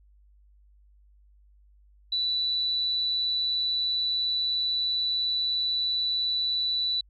sine tone with amplitude modulation, 3962 Hz, B7, 5 cents sharp, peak -23 dBFS, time 2.12-7.01 s, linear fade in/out 5 ms, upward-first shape sine, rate 163 Hz, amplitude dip 25%, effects added 50 Hz sine -55 dBFS peak until 7.09 s + AAC 64 kbps

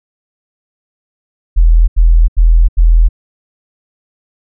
sine tone bursts, 41.18 Hz, E1, 1 cent flat, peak -3 dBFS, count 4, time 1.56-3.089 s, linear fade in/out 20 ms, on 320 ms, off 83 ms, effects none

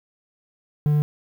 triangle tone, 148.8 Hz, D3, 23 cents sharp, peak -14 dBFS, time 0.86-1.02 s, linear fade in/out 0 ms, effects 8-bit

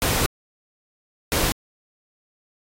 pink noise bursts at uneven times, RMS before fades -21 dBFS, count 2, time 0.02-0.26 / 1.32-1.52 s, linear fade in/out 0 ms, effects AAC 48 kbps

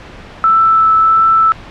sine tone with vibrato, 1318.5 Hz, E6, in tune, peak -6 dBFS, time 0.44-1.52 s, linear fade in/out 0 ms, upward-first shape triangle, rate 1.5 Hz, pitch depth 11 cents each way, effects pink hiss -33 dBFS RMS until 1.7 s + low-pass 3000 Hz 12 dB/octave

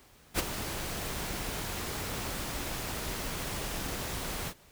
pink noise with ADSR envelope, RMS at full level -26 dBFS, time 0.34-4.54 s, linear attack 52 ms, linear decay 19 ms, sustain -10 dB, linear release 62 ms, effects pink hiss -59 dBFS RMS until 4.71 s

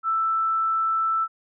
sine tone, 1324 Hz, E6, 7 cents sharp, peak -20 dBFS, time 0.03-1.28 s, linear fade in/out 50 ms, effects none

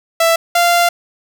sawtooth tone pair in turn, 663 / 693.3 Hz, E5 / F5, +10 / -13 cents, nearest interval minor second, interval 77 cents, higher second, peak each -6 / -6 dBFS, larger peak neither, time 0.2-0.36 / 0.55-0.89 s, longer second, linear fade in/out 5 ms, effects none

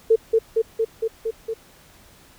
sine tone with echo, 448.6 Hz, A4, 34 cents sharp, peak -11 dBFS, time 0.1-0.16 s, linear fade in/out 10 ms, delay 230 ms, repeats 6, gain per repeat -2 dB, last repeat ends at 1.54 s, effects pink hiss -51 dBFS RMS until 2.38 s

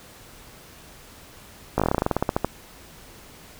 slowing click train, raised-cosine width 1 ms, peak -6 dBFS, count 17, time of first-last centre 1.78-2.446 s, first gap 17 ms, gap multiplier 1.11, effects pink hiss -47 dBFS RMS until 3.59 s

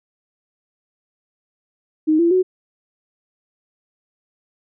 sine tone with pitch steps, 311.1 / 339.3 / 370 Hz, D#4 / F4 / F#4, 0 / -50 / 0 cents, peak -12 dBFS, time 2.07-2.43 s, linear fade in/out 20 ms, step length 120 ms, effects none

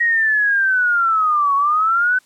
sine linear two-way sweep, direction down then up, 1898 to 1104 to 1522 Hz, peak -13 dBFS, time 0-2.19 s, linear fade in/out 10 ms, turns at 1.55 s, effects white hiss -55 dBFS RMS until 2.25 s + low-pass 10000 Hz 12 dB/octave

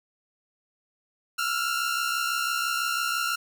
sawtooth tone pair together, 1345 / 1411 Hz, E6 / F6, +34 / +17 cents, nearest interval minor second, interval 83 cents, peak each -25 / -24 dBFS, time 1.38-3.36 s, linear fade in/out 10 ms, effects none

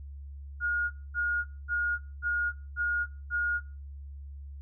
sine tone bursts, 1431 Hz, F6, 42 cents sharp, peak -25 dBFS, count 6, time 0.6-3.61 s, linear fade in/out 50 ms, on 310 ms, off 230 ms, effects noise-tail reverb RT60 0.4 s tail -25 dB re dry + added 70 Hz sine -40 dBFS peak until 4.61 s

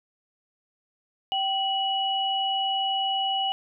sine tone pair together, 776 / 2930 Hz, G5 / F#7, -18 / -18 cents, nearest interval octave + major seventh, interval 2300 cents, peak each -26 dBFS, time 1.32-3.52 s, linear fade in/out 0 ms, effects none

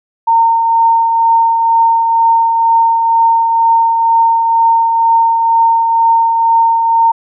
sine tone with tremolo, 915 Hz, A#5, 32 cents flat, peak -5 dBFS, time 0.27-7.12 s, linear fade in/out 10 ms, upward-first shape triangle, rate 2.1 Hz, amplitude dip 40%, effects none

